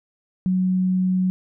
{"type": "tone", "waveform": "sine", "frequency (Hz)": 185, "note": "F#3", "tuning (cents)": 0, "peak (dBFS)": -17, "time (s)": [0.46, 1.3], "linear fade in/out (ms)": 0, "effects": []}